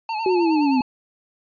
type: tone with vibrato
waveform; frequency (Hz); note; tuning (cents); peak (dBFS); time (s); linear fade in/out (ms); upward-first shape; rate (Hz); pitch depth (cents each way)
square; 880; A5; 0; -24; 0.09-0.82; 2; sine; 9.6; 68
type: linear sweep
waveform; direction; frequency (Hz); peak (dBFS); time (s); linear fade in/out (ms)
sine; down; 379.4 to 249.1; -16; 0.26-0.81; 2
effects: resampled to 11025 Hz